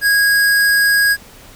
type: tone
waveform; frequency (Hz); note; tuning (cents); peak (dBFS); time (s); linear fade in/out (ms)
square; 1646; G#6; -16; -11; 0.01-1.17; 50
effects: pink hiss -41 dBFS RMS until 1.55 s